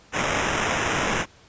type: noise with sample-and-hold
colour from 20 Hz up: white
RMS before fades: -24 dBFS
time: 0.12-1.26 s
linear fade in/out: 50 ms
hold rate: 4410 Hz
effects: pink hiss -53 dBFS RMS until 1.48 s + resampled to 16000 Hz

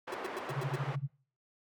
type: band-pass noise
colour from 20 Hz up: pink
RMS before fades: -41 dBFS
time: 0.07-0.96 s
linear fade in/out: 10 ms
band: 480 to 1600 Hz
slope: 12 dB/octave
type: tone bursts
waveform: square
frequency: 370 Hz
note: F#4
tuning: in tune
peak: -36 dBFS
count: 6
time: 0.12-0.758 s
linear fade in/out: 2 ms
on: 23 ms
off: 100 ms
type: tone with tremolo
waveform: sine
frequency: 138.4 Hz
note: C#3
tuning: 2 cents flat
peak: -29 dBFS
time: 0.49-1.1 s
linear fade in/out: 50 ms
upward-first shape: sine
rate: 13 Hz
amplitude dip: 95%
effects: noise-tail reverb RT60 0.5 s tail -25 dB re dry + MP3 96 kbps

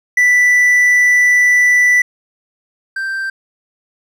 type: tone pair in turn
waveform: triangle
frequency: 1975.5 / 1568 Hz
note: B6 / G6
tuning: 0 / 0 cents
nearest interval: major third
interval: 400 cents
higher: first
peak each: -6 / -16 dBFS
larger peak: first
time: 0.17-2.02 / 2.96-3.3 s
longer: first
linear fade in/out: 5 ms
effects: none

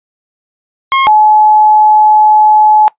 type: tone pair in turn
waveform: sawtooth / sine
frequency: 1076 / 854 Hz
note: C6 / G#5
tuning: +48 / +48 cents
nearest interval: major third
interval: 400 cents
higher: first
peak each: -3 dBFS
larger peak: neither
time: 0.92-1.07 / 1.07-2.88 s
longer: second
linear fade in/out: 0 ms
effects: noise-tail reverb RT60 0.1 s tail -20 dB re dry + resampled to 8000 Hz

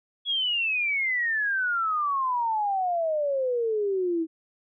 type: exponential sweep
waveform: sine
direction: down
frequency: 3374 to 317.8 Hz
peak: -23 dBFS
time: 0.25-4.27 s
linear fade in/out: 50 ms
effects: none

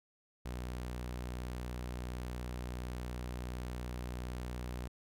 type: tone with vibrato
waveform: sawtooth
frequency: 61.4 Hz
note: B1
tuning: 9 cents flat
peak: -35 dBFS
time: 0.45-4.88 s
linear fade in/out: 10 ms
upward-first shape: triangle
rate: 19 Hz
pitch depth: 13 cents each way
effects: none

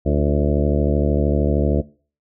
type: harmonic tone with a mistuned harmonic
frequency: 73.1 Hz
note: D2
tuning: 7 cents flat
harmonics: 1 / 2 / 3 / 4 / 5 / 6 / 7 / 8 / 9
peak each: -19 / -22 / -24 / -25 / -26 / -27 / -27 / -28 / -29 dBFS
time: 0.05-1.82 s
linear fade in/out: 20 ms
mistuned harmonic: 5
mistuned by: -48 cents
effects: noise-tail reverb RT60 0.4 s tail -21 dB re dry

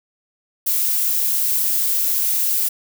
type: noise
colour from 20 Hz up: violet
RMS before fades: -19 dBFS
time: 0.66-2.69 s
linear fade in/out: 10 ms
effects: none

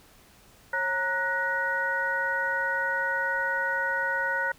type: tone cluster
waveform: sine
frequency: 544 / 931 / 1472 / 1891 Hz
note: C#5 / A#5 / F#6 / A#6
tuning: -33 / -2 / -9 / +24 cents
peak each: -34 / -32 / -27 / -32 dBFS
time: 0.73-4.52 s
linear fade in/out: 5 ms
effects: pink hiss -56 dBFS RMS until 4.58 s

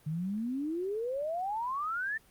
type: exponential sweep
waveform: sine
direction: up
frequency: 148.4 to 1819 Hz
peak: -31 dBFS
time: 0.06-2.18 s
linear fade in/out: 10 ms
effects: pink hiss -62 dBFS RMS until 2.3 s + Opus 32 kbps

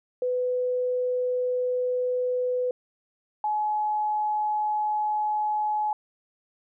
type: tone pair in turn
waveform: sine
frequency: 499.6 / 847.9 Hz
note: B4 / G#5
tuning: +20 / +36 cents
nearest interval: major sixth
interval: 916 cents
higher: second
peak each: -23 / -23 dBFS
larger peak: neither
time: 0.22-2.71 / 3.44-5.93 s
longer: neither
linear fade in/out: 2 ms
effects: none

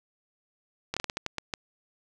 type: slowing click train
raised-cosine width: 0.2 ms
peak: -13 dBFS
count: 9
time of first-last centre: 0.94-1.538 s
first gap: 26 ms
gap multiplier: 1.29
effects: none

